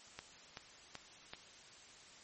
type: click train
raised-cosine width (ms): 0.2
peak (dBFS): -27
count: 4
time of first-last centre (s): 0.19-1.335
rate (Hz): 2.62
effects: white hiss -58 dBFS RMS until 2.23 s + MP3 32 kbps